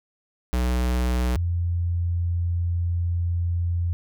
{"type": "tone pair in turn", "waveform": ["square", "sine"], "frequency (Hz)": [61.74, 86.41], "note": ["B1", "F2"], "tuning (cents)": [0, -18], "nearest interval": "tritone", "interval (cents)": 582, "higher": "second", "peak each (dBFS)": -21, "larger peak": "neither", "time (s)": [[0.53, 1.36], [1.36, 3.93]], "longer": "second", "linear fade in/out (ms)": 0, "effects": []}